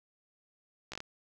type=slowing click train; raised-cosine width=0.2 ms; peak=-23 dBFS; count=5; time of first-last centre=0.92-1.004 s; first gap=15 ms; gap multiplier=1.23; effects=none